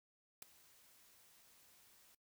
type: noise with ADSR envelope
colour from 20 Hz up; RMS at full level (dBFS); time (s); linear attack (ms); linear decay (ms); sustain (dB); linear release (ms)
white; -45; 0.42-2.15; 4; 6; -22; 5
effects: noise-tail reverb RT60 0.1 s tail -20 dB re dry